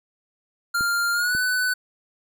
square tone with pitch glide, 1398 to 1498.3 Hz, F6 to F#6, +1 to +21 cents, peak -21 dBFS, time 0.74-1.74 s, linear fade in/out 10 ms, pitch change +120 cents, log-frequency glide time 1.13-1.36 s
clicks, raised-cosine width 3 ms, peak -22 dBFS, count 2, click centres 0.809 / 1.35 s
effects none

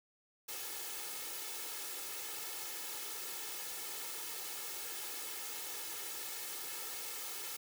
white noise with comb filter, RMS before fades -43 dBFS, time 0.48-7.57 s, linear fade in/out 10 ms, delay 2.3 ms, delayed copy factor +0.75, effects high-pass 200 Hz 12 dB/octave

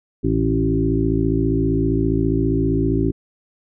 harmonic tone with a mistuned harmonic, 55 Hz, A1, in tune, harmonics 1 / 2 / 3 / 5 / 6 / 7, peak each -24 / -23 / -24 / -21 / -23 / -24 dBFS, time 0.23-3.12 s, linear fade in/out 20 ms, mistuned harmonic 2, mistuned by +16 cents, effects none

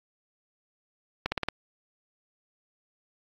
accelerating click train, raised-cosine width 0.3 ms, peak -11 dBFS, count 5, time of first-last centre 1.26-1.486 s, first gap 60 ms, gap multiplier 0.96, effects AAC 48 kbps

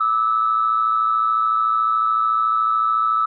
sine tone pair together, 1190.2 / 1304 Hz, D6 / E6, +23 / -19 cents, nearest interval major second, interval 158 cents, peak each -22 / -16 dBFS, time 0-3.26 s, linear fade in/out 10 ms, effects tanh soft clip ceiling -8 dBFS

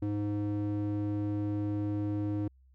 square tone with band-pass filter, 103.4 Hz, G#2, 7 cents flat, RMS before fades -32 dBFS, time 0.02-2.48 s, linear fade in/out 5 ms, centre 240 Hz, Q 5.1, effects added 65 Hz sine -58 dBFS peak until 2.74 s

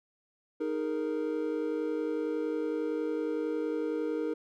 triangle chord, D# suspended fourth, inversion none, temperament equal, 311.1 / 415.3 / 466.2 Hz, D#4 / G#4 / A#4, 0 / 0 / 0 cents, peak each -31 / -35 / -31 dBFS, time 0.6-4.34 s, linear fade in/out 10 ms, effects none

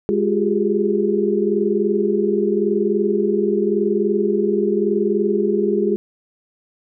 sine tone cluster, 206.2 / 352.8 / 395.5 / 416.4 Hz, G#3 / F4 / G4 / G#4, -12 / +18 / +15 / +5 cents, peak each -21 dBFS, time 0.09-5.96 s, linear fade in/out 0 ms, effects none

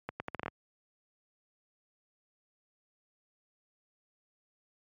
accelerating click train, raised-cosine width 0.5 ms, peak -20 dBFS, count 8, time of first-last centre 0.09-0.481 s, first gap 110 ms, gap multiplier 0.76, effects high-pass 80 Hz 12 dB/octave + MP3 96 kbps

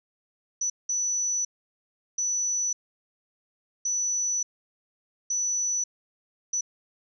sine tone bursts at uneven times, 5950 Hz, F#8, 9 cents sharp, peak -24 dBFS, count 6, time 0.61-0.7 / 0.89-1.45 / 2.18-2.73 / 3.85-4.43 / 5.3-5.84 / 6.53-6.61 s, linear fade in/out 5 ms, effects none

